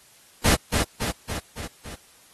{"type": "noise with echo", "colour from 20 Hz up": "pink", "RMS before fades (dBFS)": -19, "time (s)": [0.44, 0.56], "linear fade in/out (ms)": 20, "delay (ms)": 280, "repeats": 5, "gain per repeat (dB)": -4, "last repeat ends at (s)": 1.96, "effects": ["white hiss -54 dBFS RMS until 2.33 s", "AAC 32 kbps"]}